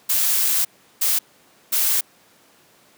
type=noise bursts at uneven times; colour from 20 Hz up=blue; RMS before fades=-19 dBFS; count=3; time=0.09-0.65 / 1.01-1.19 / 1.72-2.01 s; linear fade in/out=10 ms; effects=pink hiss -54 dBFS RMS until 2.97 s + high-pass 200 Hz 12 dB/octave